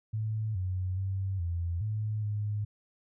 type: tone with pitch steps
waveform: sine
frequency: 108.9 / 92.4 / 96.2 / 85.7 / 107.2 / 104.6 Hz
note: A2 / F#2 / G2 / F2 / A2 / G#2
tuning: -17 / -2 / -32 / -32 / -45 / +13 cents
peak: -29 dBFS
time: 0.13-2.65 s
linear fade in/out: 10 ms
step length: 420 ms
effects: none